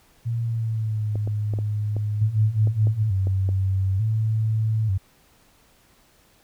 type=tone with pitch glide; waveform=sine; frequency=116.1 to 105.24 Hz; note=A#2 to G#2; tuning=-7 to +23 cents; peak=-22 dBFS; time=0.25-3.04 s; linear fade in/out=20 ms; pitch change=-170 cents; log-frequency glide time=0.42-1.15 s
type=clicks; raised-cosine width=2 ms; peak=-20 dBFS; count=9; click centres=1.156 / 1.275 / 1.537 / 1.588 / 1.966 / 2.673 / 2.871 / 3.271 / 3.49 s
type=tone with vibrato; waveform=sine; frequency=102.6 Hz; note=G#2; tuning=21 cents flat; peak=-19 dBFS; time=2.21-4.98 s; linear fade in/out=10 ms; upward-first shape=square; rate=0.56 Hz; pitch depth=120 cents each way
effects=pink hiss -58 dBFS RMS until 6.43 s